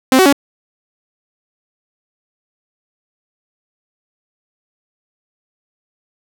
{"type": "tone with pitch steps", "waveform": "sawtooth", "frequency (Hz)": [261, 376.2, 281.3], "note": ["C4", "F#4", "C#4"], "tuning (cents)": [-4, 29, 26], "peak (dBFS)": -3, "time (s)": [0.12, 0.327], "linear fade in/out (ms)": 2, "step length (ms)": 69, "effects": []}